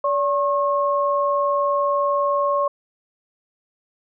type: tone pair together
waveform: sine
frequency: 574 / 1083.6 Hz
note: D5 / C#6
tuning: -40 / -40 cents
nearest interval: major seventh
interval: 1100 cents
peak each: -20 dBFS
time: 0.04-2.68 s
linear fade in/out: 5 ms
effects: none